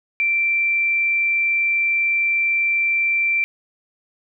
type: tone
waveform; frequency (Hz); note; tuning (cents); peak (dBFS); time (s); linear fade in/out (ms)
sine; 2349; D7; 0; -16; 0.2-3.44; 0
effects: none